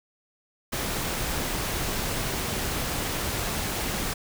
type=noise; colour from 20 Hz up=pink; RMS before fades=-29 dBFS; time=0.72-4.14 s; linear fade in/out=10 ms; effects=none